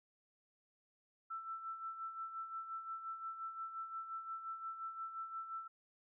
sine tone with tremolo, 1330 Hz, E6, 15 cents sharp, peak -40 dBFS, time 1.3-5.68 s, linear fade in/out 10 ms, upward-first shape sine, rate 5.7 Hz, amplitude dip 60%, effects none

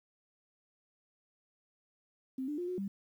sine tone with pitch steps, 262.2 / 296.3 / 353.7 / 363.7 / 196.9 Hz, C4 / D4 / F4 / F#4 / G3, +4 / +15 / +22 / -30 / +8 cents, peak -34 dBFS, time 2.38-2.88 s, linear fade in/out 5 ms, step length 100 ms, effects 11-bit

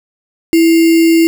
sine tone with sample-and-hold, 329.6 Hz, E4, in tune, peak -5 dBFS, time 0.53-1.27 s, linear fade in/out 0 ms, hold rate 2450 Hz, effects none

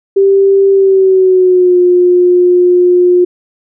sine tone with pitch glide, 392 to 357.4 Hz, G4 to F4, 0 to +40 cents, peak -4 dBFS, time 0.16-3.25 s, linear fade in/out 10 ms, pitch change -160 cents, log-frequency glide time 0.71-1.78 s, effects none

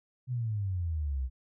sine exponential sweep, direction down, 129.3 to 61.7 Hz, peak -29 dBFS, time 0.27-1.3 s, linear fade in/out 50 ms, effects none

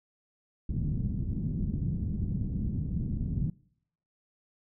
white low-pass noise, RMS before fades -31 dBFS, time 0.69-3.5 s, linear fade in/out 5 ms, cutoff 190 Hz, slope 24 dB/octave, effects noise-tail reverb RT60 0.7 s tail -24 dB re dry

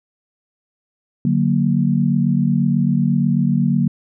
sine chord, D augmented, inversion none, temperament equal, 146.83 / 185 / 233.1 Hz, D3 / F#3 / A#3, 0 / 0 / 0 cents, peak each -18 dBFS, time 1.25-3.88 s, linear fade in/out 2 ms, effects none

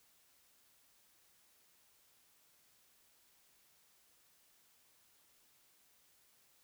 silence, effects white hiss -70 dBFS RMS until 6.63 s

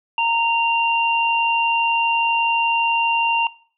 sine tone pair together, 925 / 2776 Hz, A#5 / F7, -14 / -11 cents, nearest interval octave + perfect fifth, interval 1903 cents, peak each -19 dBFS, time 0.18-3.47 s, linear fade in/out 2 ms, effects noise-tail reverb RT60 0.5 s tail -21 dB re dry

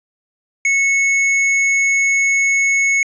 square tone, 2200 Hz, C#7, 14 cents flat, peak -13 dBFS, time 0.65-3.03 s, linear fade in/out 2 ms, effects resampled to 16000 Hz + 9-bit

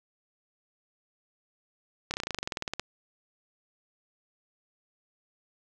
slowing click train, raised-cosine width 0.2 ms, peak -14 dBFS, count 17, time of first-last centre 2.11-2.796 s, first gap 29 ms, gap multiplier 1.05, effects none

